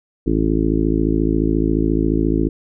harmonic tone, 54.3 Hz, A1, 22 cents flat, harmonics 1 / 2 / 3 / 4 / 5 / 6 / 7 / 8, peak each -21 / -29 / -23 / -28 / -20 / -20 / -25 / -28 dBFS, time 0.26-2.49 s, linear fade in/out 10 ms, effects none

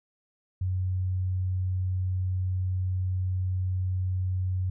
sine tone, 92.5 Hz, F#2, in tune, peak -25 dBFS, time 0.61-4.7 s, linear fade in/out 5 ms, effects none

